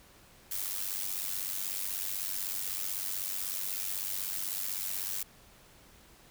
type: noise with amplitude modulation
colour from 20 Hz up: blue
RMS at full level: -32 dBFS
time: 0.51-5.23 s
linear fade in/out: 5 ms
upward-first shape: sine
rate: 96.1 Hz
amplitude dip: 75%
effects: pink hiss -58 dBFS RMS until 6.3 s